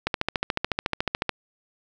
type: click train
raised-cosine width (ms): 0.3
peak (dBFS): -7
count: 18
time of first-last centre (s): 0.07-1.293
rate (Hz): 13.9
effects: none